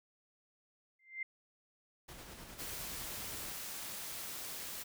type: tone with exponential growth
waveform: sine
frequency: 2088 Hz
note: C7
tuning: 4 cents flat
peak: -34 dBFS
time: 0.99-1.23 s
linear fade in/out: 5 ms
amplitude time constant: 52 ms
type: noise with tremolo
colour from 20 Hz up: pink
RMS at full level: -50 dBFS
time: 2.08-3.53 s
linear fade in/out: 10 ms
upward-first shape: square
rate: 9.8 Hz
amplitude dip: 25%
type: noise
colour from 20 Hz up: white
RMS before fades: -44 dBFS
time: 2.58-4.84 s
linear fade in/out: 20 ms
effects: none